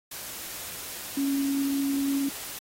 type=tone in noise; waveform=sine; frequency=277.2 Hz; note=C#4; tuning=in tune; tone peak=-24 dBFS; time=1.17-2.29 s; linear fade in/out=5 ms; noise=white; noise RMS=-38 dBFS; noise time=0.11-2.59 s; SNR=+11 dB; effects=AAC 48 kbps